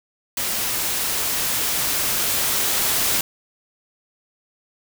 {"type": "noise with level ramp", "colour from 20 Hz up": "white", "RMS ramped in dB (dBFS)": [-24, -20], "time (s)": [0.37, 3.21], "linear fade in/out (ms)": 2, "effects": []}